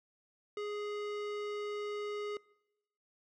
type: tone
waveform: square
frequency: 415.5 Hz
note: G#4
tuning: 1 cent sharp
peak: -37 dBFS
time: 0.57-2.37 s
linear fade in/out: 2 ms
effects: noise-tail reverb RT60 0.9 s tail -24 dB re dry + low-pass 4000 Hz 12 dB/octave